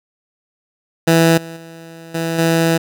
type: tone with level steps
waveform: 15% pulse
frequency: 164.81 Hz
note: E3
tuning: in tune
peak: -3 / -23 / -28 / -12 / -6 dBFS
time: 1.07-2.78 s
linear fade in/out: 10 ms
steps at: 1.37 / 1.56 / 2.14 / 2.38 s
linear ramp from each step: 10 ms
effects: none